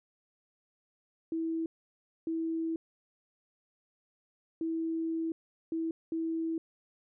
sine tone bursts at uneven times, 326.2 Hz, E4, 18 cents flat, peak -30 dBFS, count 5, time 1.32-1.66 / 2.27-2.76 / 4.61-5.32 / 5.72-5.91 / 6.12-6.58 s, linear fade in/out 2 ms, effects none

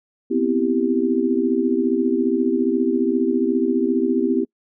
sine chord, C major seventh, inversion third, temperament equal, 246.9 / 261.6 / 329.6 / 392 Hz, B3 / C4 / E4 / G4, 0 / 0 / 0 / 0 cents, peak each -22 dBFS, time 0.3-4.45 s, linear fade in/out 20 ms, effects noise-tail reverb RT60 0.1 s tail -26 dB re dry

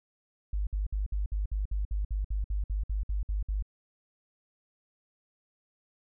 sine tone bursts, 50.4 Hz, G1, 49 cents sharp, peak -27 dBFS, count 16, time 0.53-3.625 s, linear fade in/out 5 ms, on 140 ms, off 57 ms, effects none

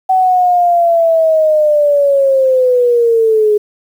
sine linear sweep, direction down, 757 to 415.3 Hz, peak -7 dBFS, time 0.09-3.58 s, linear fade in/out 10 ms, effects 7-bit

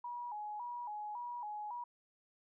sine tone with vibrato, 900 Hz, A5, 39 cents sharp, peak -40 dBFS, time 0.04-1.84 s, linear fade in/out 5 ms, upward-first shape square, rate 1.8 Hz, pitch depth 120 cents each way, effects none

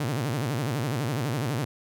sawtooth tone with vibrato, 130.81 Hz, C3, in tune, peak -22 dBFS, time 0-1.65 s, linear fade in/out 5 ms, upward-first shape sine, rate 12 Hz, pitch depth 280 cents each way, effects none

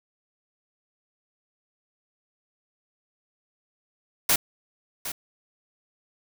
white noise with echo, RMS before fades -20 dBFS, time 4.29-4.36 s, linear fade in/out 5 ms, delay 760 ms, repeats 1, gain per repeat -12 dB, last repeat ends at 5.12 s, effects none

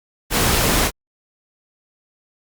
pink noise, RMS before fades -17 dBFS, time 0.3-0.91 s, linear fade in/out 50 ms, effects Opus 48 kbps

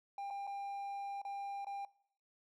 triangle tone with dropouts, 798 Hz, G5, 31 cents sharp, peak -38 dBFS, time 0.18-1.85 s, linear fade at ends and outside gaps 2 ms, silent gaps 0.303-0.307 / 0.469-0.474 / 1.217-1.25 / 1.647-1.668 s, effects noise-tail reverb RT60 0.6 s tail -21 dB re dry

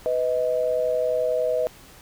sine tone pair together, 498.4 / 629.4 Hz, B4 / D#5, +16 / +20 cents, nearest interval major third, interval 404 cents, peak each -23 dBFS, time 0.06-1.67 s, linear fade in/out 0 ms, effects pink hiss -48 dBFS RMS until 2.01 s

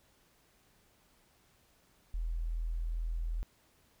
sine tone, 41.2 Hz, E1, in tune, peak -32 dBFS, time 2.14-3.43 s, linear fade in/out 0 ms, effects pink hiss -68 dBFS RMS until 4 s

